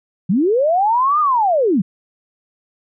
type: linear two-way sweep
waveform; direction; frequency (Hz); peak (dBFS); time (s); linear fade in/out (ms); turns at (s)
sine; up then down; 160.7 to 1244.5 to 160.7; -12; 0.29-1.82; 10; 1.2
effects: none